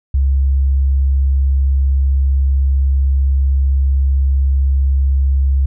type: tone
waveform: sine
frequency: 67.8 Hz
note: C#2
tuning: 38 cents flat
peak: -10 dBFS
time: 0.14-5.66 s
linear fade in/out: 5 ms
effects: none